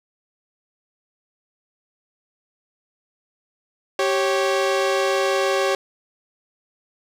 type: tone pair together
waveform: sawtooth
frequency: 388.9 / 550 Hz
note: G4 / C#5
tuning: -14 / -14 cents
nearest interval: tritone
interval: 600 cents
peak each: -17 dBFS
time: 3.99-5.75 s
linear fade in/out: 2 ms
effects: low-pass 7000 Hz 12 dB/octave + 8-bit